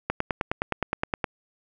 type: click train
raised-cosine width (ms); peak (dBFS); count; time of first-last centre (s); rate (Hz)
0.5; -9; 12; 0.1-1.242; 9.63
effects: none